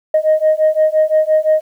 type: beating tone pair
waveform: sine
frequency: 620 / 625.8 Hz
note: D#5 / D#5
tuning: -6 / +10 cents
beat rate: 5.8 Hz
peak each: -12 dBFS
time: 0.14-1.61 s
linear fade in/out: 5 ms
effects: tanh soft clip ceiling -5 dBFS + 8-bit